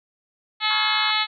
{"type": "harmonic tone", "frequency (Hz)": 430, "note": "A4", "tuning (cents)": -40, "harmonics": [2, 3, 4, 5, 6, 7, 8, 9, 10], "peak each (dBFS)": [-28, -27, -31, -26, -31, -30, -27, -27, -28], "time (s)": [0.6, 1.27], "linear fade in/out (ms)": 50}
{"type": "chord", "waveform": "sine", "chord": "C# dominant seventh", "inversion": "third", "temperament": "equal", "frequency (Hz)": [987.8, 1108.7, 1396.9, 1661.2], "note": ["B5", "C#6", "E#6", "G#6"], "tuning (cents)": [0, 0, 0, 0], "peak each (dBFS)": [-39, -33, -35, -33], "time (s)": [0.7, 1.11], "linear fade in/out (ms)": 5}
{"effects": []}